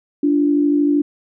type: tone pair together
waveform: sine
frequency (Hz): 290.2 / 343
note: D4 / F4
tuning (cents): -21 / -31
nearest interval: minor third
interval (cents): 290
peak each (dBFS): -13 / -21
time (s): 0.23-1.02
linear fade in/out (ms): 5
effects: none